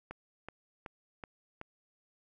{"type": "click train", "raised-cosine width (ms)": 0.5, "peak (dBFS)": -27, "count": 5, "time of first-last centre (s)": [0.11, 1.614], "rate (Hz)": 2.66, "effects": []}